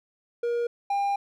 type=tone pair in turn; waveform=triangle; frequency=474.2 / 801.2 Hz; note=A#4 / G5; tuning=+30 / +38 cents; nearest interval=major sixth; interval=908 cents; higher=second; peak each=-22 / -21 dBFS; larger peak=second; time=0.43-0.67 / 0.9-1.16 s; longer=second; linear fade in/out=5 ms; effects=none